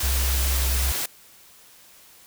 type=noise; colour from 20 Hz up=white; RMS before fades=-27 dBFS; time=0-1.06 s; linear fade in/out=5 ms
type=tone with vibrato; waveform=sine; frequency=65.4 Hz; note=C2; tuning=in tune; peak=-21 dBFS; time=0.03-0.92 s; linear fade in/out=5 ms; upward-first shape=square; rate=2.5 Hz; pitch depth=9 cents each way
effects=white hiss -51 dBFS RMS until 2.26 s